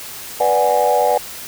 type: chord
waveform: sine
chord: G# half-diminished seventh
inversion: first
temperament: equal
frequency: 493.9 / 587.3 / 740 / 830.6 Hz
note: B4 / D5 / F#5 / G#5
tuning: 0 / 0 / 0 / 0 cents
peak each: -17 dBFS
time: 0.4-1.18 s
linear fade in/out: 5 ms
effects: tanh soft clip ceiling -5 dBFS + white hiss -32 dBFS RMS until 1.47 s